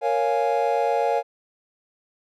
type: chord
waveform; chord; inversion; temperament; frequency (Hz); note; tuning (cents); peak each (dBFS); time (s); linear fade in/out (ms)
triangle; Bb minor seventh; none; equal; 466.2 / 554.4 / 698.5 / 830.6; Bb4 / Db5 / F5 / Ab5; 0 / 0 / 0 / 0; -23; 0.01-1.23; 50
effects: none